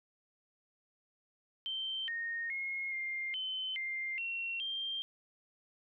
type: tone with pitch steps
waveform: sine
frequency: 3119 / 1851 / 2156 / 2111 / 3060 / 2102 / 2728 / 3176 Hz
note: G7 / A#6 / C#7 / C7 / G7 / C7 / F7 / G7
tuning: -9 / -13 / -49 / +15 / -42 / +7 / -41 / +22 cents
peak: -35 dBFS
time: 1.66-5.02 s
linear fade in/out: 0 ms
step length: 420 ms
effects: none